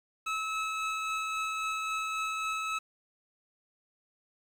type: tone with tremolo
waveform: 25% pulse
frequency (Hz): 1296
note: E6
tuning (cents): -30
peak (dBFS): -26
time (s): 0.26-2.79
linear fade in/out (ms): 10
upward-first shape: triangle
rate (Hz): 3.7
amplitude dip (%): 25
effects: low-pass 7000 Hz 12 dB/octave + 9-bit